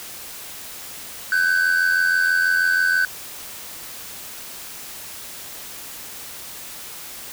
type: tone pair together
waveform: triangle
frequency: 1513.8 / 1600 Hz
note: F#6 / G6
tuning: +39 / +35 cents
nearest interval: minor second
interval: 96 cents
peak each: -15 / -21 dBFS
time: 1.32-3.05 s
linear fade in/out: 2 ms
effects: white hiss -36 dBFS RMS until 7.32 s